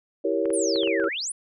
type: chord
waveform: sine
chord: E diminished seventh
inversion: none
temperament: equal with one note detuned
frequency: 329.6 / 392 / 466.2 / 556.3 Hz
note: E4 / G4 / Bb4 / Db5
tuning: 0 / 0 / 0 / +6 cents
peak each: -27 dBFS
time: 0.24-1.09 s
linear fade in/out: 10 ms
type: clicks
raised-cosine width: 0.5 ms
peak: -24 dBFS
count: 7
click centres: 0.456 / 0.504 / 0.759 / 0.833 / 0.875 / 0.999 / 1.042 s
type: exponential two-way sweep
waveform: sine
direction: down then up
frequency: 10270 to 1300 to 10270 Hz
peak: -27 dBFS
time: 0.53-1.32 s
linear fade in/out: 5 ms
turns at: 1.06 s
effects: none